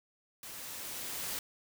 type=noise with level ramp; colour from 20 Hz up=white; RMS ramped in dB=-46 to -37 dBFS; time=0.43-1.39 s; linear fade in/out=2 ms; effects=none